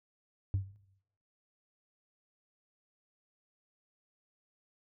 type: tone with exponential decay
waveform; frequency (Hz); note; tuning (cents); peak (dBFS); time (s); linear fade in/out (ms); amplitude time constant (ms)
sine; 97; G2; -18; -23; 0.54-0.76; 0; 46
effects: noise-tail reverb RT60 0.8 s tail -20 dB re dry + tanh soft clip ceiling -25 dBFS

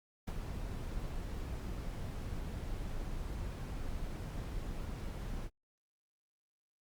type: noise with ADSR envelope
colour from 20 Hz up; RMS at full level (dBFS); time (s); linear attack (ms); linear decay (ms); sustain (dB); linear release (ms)
brown; -35; 0.27-5.5; 10; 36; -5; 57
effects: Opus 48 kbps

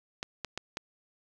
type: clicks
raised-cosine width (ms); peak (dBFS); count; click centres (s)
0.2; -17; 4; 0.229 / 0.447 / 0.576 / 0.771
effects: none

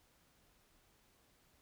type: silence
effects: pink hiss -71 dBFS RMS until 1.61 s

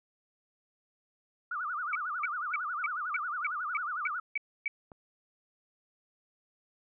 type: tone with vibrato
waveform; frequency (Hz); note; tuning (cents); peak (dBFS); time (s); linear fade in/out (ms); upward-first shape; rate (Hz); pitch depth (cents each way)
sine; 1318.5; E6; 0; -32; 1.51-4.2; 5; sine; 11; 210
type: tone bursts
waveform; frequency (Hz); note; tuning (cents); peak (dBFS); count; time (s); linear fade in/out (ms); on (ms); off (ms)
sine; 2281; C#7; +49; -28; 10; 1.93-4.68; 2; 23; 280
type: click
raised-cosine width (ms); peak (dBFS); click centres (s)
1; -35; 4.918
effects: none

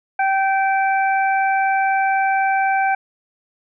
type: harmonic tone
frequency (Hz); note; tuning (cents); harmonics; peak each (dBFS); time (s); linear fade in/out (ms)
776; G5; -18; 1 / 2 / 3; -16 / -22 / -26; 0.19-2.95; 5
effects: none

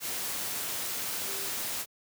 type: tone in noise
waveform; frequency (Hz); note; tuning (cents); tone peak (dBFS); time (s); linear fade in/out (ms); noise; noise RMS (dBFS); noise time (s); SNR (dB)
sine; 394; G4; +9; -45; 1.23-1.51; 50; white; -34; 0-1.86; -14
effects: high-pass 100 Hz 12 dB/octave

